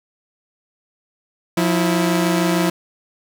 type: tone pair together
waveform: sawtooth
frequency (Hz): 176.9 / 327.3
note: F3 / E4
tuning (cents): +23 / -12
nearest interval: major seventh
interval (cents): 1065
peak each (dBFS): -14 / -15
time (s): 1.57-2.7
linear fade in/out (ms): 5
effects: none